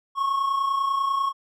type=tone pair together; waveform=triangle; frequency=1069.9 / 1100 Hz; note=C6 / C#6; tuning=+38 / -14 cents; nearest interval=unison; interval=48 cents; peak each=-28 / -20 dBFS; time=0.15-1.33 s; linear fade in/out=50 ms; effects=none